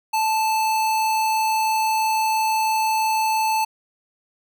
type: tone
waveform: square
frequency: 877 Hz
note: A5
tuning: 6 cents flat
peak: -19 dBFS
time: 0.13-3.65 s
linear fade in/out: 10 ms
effects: none